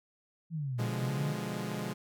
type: exponential two-way sweep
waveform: sine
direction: down then up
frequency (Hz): 169.8 to 116 to 152.2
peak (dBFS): -32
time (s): 0.5-1.35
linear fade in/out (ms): 50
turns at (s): 0.81
type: chord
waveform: sawtooth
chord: B diminished seventh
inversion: none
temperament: equal with one note detuned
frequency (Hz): 123.83 / 146.83 / 174.61 / 207.7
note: B2 / D3 / F3 / Ab3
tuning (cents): +5 / 0 / 0 / 0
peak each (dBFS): -37 / -38 / -36 / -34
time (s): 0.78-1.94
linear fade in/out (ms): 20
effects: none